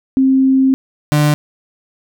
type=tone pair in turn; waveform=sine / 35% pulse; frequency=265.2 / 148.84 Hz; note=C4 / D3; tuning=+23 / +24 cents; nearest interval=minor seventh; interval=999 cents; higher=first; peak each=-8 dBFS; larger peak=neither; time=0.17-0.74 / 1.12-1.34 s; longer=first; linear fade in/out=0 ms; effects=none